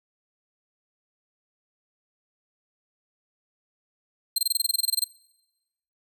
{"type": "tone bursts", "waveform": "20% pulse", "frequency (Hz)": 4163, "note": "C8", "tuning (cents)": -10, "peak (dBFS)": -14, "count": 15, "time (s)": [4.36, 5.042], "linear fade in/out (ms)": 5, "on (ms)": 24, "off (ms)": 23, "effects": ["noise-tail reverb RT60 1.0 s tail -24 dB re dry"]}